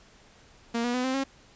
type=tone with pitch steps; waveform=sawtooth; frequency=233.1 / 242 / 251.3 / 260.9 / 270.9 Hz; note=A#3 / B3 / B3 / C4 / C#4; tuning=0 / -35 / +30 / -5 / -40 cents; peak=-22 dBFS; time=0.74-1.24 s; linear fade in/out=10 ms; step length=100 ms; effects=pink hiss -56 dBFS RMS until 1.55 s + resampled to 16000 Hz